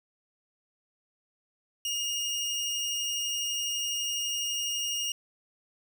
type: tone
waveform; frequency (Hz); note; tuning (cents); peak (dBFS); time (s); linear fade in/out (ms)
25% pulse; 2848; F7; +33; -25; 1.85-5.12; 2
effects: none